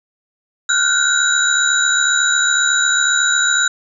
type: tone cluster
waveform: sine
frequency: 1405 / 1479 / 1547 / 3870 / 7040 Hz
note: F6 / F#6 / G6 / B7 / A8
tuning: +10 / -1 / -23 / -36 / 0 cents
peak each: -19 dBFS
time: 0.69-3.68 s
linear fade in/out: 5 ms
effects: none